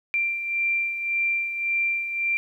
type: beating tone pair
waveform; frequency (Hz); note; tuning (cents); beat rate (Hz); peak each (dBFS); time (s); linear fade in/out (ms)
sine; 2364 / 2365.8; D7 / D7; +11 / +12; 1.8; -23 / -31; 0.14-2.37; 0
effects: 10-bit